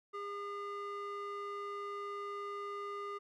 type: tone with band-pass filter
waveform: square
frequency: 405.6 Hz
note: G#4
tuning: 41 cents flat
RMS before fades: -42 dBFS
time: 0.13-3.19 s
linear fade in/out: 20 ms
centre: 1000 Hz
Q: 2.2
effects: none